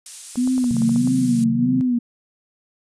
violet noise, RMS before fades -29 dBFS, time 0.06-1.44 s, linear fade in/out 2 ms
clicks, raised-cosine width 1 ms, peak -22 dBFS, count 9, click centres 0.357 / 0.475 / 0.58 / 0.642 / 0.767 / 0.82 / 0.893 / 0.961 / 1.074 s
sine tone with vibrato, 242.1 Hz, B3, 34 cents flat, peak -16 dBFS, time 0.37-1.99 s, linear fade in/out 10 ms, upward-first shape sine, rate 1.6 Hz, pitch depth 110 cents each way
sine chord, C half-diminished seventh, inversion none, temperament equal with one note detuned, 131.8 / 155.56 / 185 / 233.1 Hz, C3 / Eb3 / Gb3 / Bb3, +13 / 0 / 0 / 0 cents, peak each -25 / -29 / -27 / -28 dBFS, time 0.71-1.81 s, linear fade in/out 0 ms
effects resampled to 22050 Hz

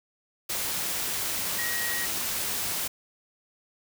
sine tone in noise, 1895 Hz, A#6, 28 cents sharp, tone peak -31 dBFS, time 1.58-2.06 s, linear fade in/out 10 ms, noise white, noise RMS -30 dBFS, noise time 0.49-2.88 s, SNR -4 dB, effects none

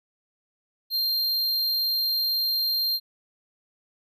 square tone, 4186 Hz, C8, in tune, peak -23 dBFS, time 0.9-3 s, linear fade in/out 50 ms, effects none

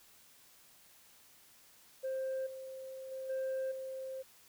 sine tone with level steps, 527 Hz, C5, 12 cents sharp, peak -32 / -43 / -39 / -31 / -39 dBFS, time 2.03-4.23 s, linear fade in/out 20 ms, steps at 2.46 / 3.11 / 3.29 / 3.71 s, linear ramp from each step 10 ms, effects tanh soft clip ceiling -33 dBFS + white hiss -62 dBFS RMS until 4.48 s

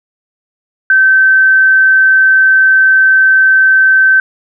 sine tone, 1544 Hz, G6, 27 cents flat, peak -4 dBFS, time 0.9-4.2 s, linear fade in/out 2 ms, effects none

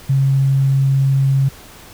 sine tone, 135.8 Hz, C#3, 35 cents flat, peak -11 dBFS, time 0.09-1.49 s, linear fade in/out 10 ms, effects pink hiss -40 dBFS RMS until 1.93 s

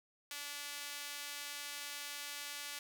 sawtooth tone with high-pass filter, 289 Hz, D4, 28 cents flat, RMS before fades -45 dBFS, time 0.31-2.79 s, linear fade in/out 2 ms, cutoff 2300 Hz, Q 0.68, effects none

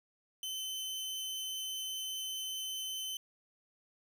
sawtooth tone, 3059 Hz, G7, 43 cents flat, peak -34 dBFS, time 0.43-3.17 s, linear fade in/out 2 ms, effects none

